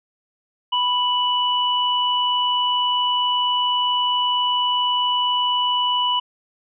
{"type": "tone pair together", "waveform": "sine", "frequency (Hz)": [987.8, 2960], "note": ["B5", "F#7"], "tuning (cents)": [0, 0], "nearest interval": "octave + perfect fifth", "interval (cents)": 1900, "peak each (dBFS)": -20, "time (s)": [0.72, 6.2], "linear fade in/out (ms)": 10, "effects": []}